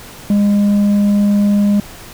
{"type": "tone with tanh clipping", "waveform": "sine", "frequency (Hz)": 204.1, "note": "G#3", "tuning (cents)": -30, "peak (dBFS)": -10, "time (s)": [0.3, 1.8], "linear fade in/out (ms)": 2, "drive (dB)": 4, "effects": ["pink hiss -35 dBFS RMS until 2.13 s"]}